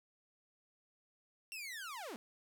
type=linear sweep; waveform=sawtooth; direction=down; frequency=2761 to 194.9 Hz; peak=-40 dBFS; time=1.52-2.16 s; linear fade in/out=0 ms; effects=none

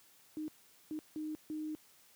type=tone bursts at uneven times; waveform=sine; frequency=308.4 Hz; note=D#4; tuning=15 cents flat; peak=-37 dBFS; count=4; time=0.37-0.48 / 0.91-0.99 / 1.16-1.35 / 1.5-1.75 s; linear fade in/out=0 ms; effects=white hiss -64 dBFS RMS until 2.15 s + high-pass 80 Hz 12 dB/octave

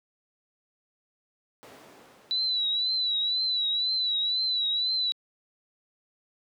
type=noise with exponential decay; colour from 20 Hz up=brown; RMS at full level=-36 dBFS; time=1.63-4.39 s; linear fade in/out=0 ms; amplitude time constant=600 ms
type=tone with vibrato; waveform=sine; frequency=3951 Hz; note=B7; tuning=in tune; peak=-24 dBFS; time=2.31-5.12 s; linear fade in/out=0 ms; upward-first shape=triangle; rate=2 Hz; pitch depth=76 cents each way
effects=high-pass 400 Hz 12 dB/octave

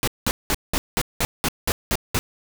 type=noise bursts; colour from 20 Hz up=pink; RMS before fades=-21 dBFS; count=10; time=0.03-2.19 s; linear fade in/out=0 ms; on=45 ms; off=190 ms; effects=none

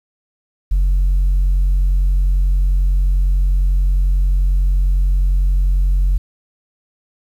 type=tone; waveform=sine; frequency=45.59 Hz; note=F#1; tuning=25 cents flat; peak=-9 dBFS; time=0.71-6.18 s; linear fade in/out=10 ms; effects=tanh soft clip ceiling -10 dBFS + 8-bit

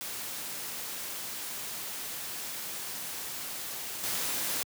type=noise with level steps; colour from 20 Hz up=white; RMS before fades=-38 / -32 dBFS; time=0.01-4.63 s; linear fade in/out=0 ms; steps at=4.03 s; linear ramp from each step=10 ms; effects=high-pass 100 Hz 12 dB/octave

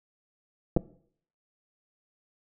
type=clicks; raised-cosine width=2 ms; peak=-10 dBFS; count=2; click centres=0.765 / 0.771 s; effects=noise-tail reverb RT60 0.6 s tail -20 dB re dry

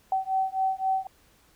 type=beating tone pair; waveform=sine; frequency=762 / 765.8 Hz; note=G5 / G5; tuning=-49 / -41 cents; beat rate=3.8 Hz; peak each=-27 dBFS; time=0.12-1.07 s; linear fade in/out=2 ms; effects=pink hiss -61 dBFS RMS until 1.55 s

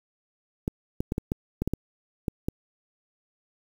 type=clicks; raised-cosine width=3 ms; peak=-13 dBFS; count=10; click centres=0.679 / 1.005 / 1.121 / 1.181 / 1.319 / 1.62 / 1.676 / 1.736 / 2.282 / 2.485 s; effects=7-bit

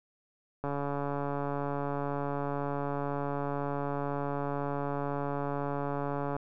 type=click train; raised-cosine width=1 ms; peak=-20 dBFS; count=814; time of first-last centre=0.64-6.365 s; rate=142 Hz; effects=none

